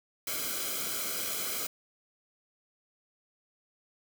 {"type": "noise with comb filter", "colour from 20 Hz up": "white", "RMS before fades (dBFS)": -34, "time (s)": [0.27, 1.67], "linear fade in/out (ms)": 5, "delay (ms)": 1.1, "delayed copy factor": -0.8, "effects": []}